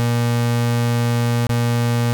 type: tone with dropouts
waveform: 35% pulse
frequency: 118.8 Hz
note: A#2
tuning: 33 cents sharp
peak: -14 dBFS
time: 0-2.13 s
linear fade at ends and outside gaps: 0 ms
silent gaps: 1.468-1.493 s
effects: none